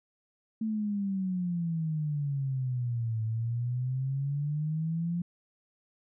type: exponential two-way sweep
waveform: sine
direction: down then up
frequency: 222.9 to 109.9 to 175.1 Hz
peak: -28 dBFS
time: 0.61-5.22 s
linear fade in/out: 5 ms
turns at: 3.23 s
effects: none